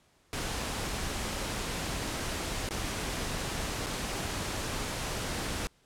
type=noise with dropouts; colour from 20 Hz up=pink; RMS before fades=-34 dBFS; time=0.33-5.67 s; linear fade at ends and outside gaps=0 ms; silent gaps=2.689-2.708 / 3.862-3.867 s; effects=pink hiss -66 dBFS RMS until 5.85 s + low-pass 10000 Hz 12 dB/octave